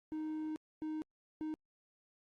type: tone bursts at uneven times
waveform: triangle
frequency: 310.8 Hz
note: D#4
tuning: 2 cents flat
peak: -35 dBFS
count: 3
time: 0.12-0.56 / 0.82-1.02 / 1.41-1.54 s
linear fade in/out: 0 ms
effects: Opus 32 kbps